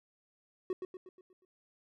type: tone with echo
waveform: triangle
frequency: 370 Hz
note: F#4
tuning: in tune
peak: -29 dBFS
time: 0.7-0.73 s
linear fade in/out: 2 ms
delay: 120 ms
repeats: 6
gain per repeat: -6 dB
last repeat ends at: 1.45 s
effects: none